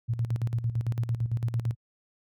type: tone with tremolo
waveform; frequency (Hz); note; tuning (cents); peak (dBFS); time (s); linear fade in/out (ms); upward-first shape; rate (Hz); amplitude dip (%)
sine; 116.54; A#2; 0; -23; 0.08-1.75; 20; square; 8.9; 70
effects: high-pass 60 Hz 12 dB/octave